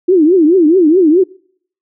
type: tone with vibrato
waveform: sine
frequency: 338.4 Hz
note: E4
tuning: 45 cents sharp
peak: -5 dBFS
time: 0.08-1.24 s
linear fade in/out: 10 ms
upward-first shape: triangle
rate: 4.7 Hz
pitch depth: 270 cents each way
effects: noise-tail reverb RT60 0.6 s tail -25 dB re dry